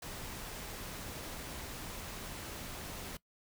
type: noise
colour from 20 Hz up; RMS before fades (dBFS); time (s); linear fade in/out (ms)
pink; -44; 0.02-3.17; 5
effects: noise-tail reverb RT60 0.1 s tail -20 dB re dry